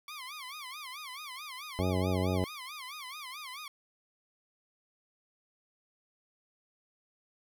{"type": "tone with vibrato", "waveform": "15% pulse", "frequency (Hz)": 1116, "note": "C#6", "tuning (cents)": 11, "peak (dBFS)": -35, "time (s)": [0.08, 3.68], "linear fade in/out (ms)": 2, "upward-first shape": "sine", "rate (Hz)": 4.6, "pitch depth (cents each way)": 190}
{"type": "harmonic tone", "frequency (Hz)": 92.5, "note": "F#2", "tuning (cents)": 0, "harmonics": [1, 2, 3, 4, 5, 6, 7, 9], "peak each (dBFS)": [-31, -34, -36, -37, -38, -39, -39, -41], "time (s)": [1.79, 2.44], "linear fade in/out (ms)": 0}
{"effects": []}